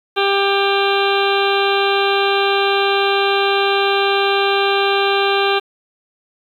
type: harmonic tone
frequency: 396.3 Hz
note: G4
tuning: 19 cents sharp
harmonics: 1 / 2 / 3 / 4 / 6 / 7 / 8 / 9 / 10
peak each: -17 / -20 / -22 / -23 / -25 / -25 / -26 / -27 / -27 dBFS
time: 0.16-5.6 s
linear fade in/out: 20 ms
effects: 8-bit